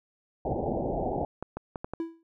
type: low-pass noise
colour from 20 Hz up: white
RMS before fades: -30 dBFS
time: 0.45-1.25 s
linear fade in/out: 2 ms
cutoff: 830 Hz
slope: 96 dB/octave
type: clicks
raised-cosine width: 1 ms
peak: -20 dBFS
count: 5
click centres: 1.426 / 1.57 / 1.758 / 1.845 / 1.936 s
type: tone with exponential decay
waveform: triangle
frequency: 330 Hz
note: E4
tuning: 2 cents sharp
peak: -24 dBFS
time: 2-2.23 s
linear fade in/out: 1 ms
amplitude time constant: 48 ms
effects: none